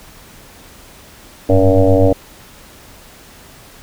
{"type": "tone with frequency modulation", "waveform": "sine", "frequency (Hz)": 283.3, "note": "C#4", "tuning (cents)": 38, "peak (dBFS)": -7, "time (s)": [1.49, 2.13], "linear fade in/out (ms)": 5, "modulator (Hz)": 95.8, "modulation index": 3.7, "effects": ["pink hiss -41 dBFS RMS until 3.82 s"]}